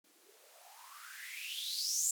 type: noise with band-pass filter sweep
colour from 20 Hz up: violet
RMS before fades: -41 dBFS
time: 0.04-2.11 s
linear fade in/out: 5 ms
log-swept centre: 270 to 7600 Hz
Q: 8.1
effects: none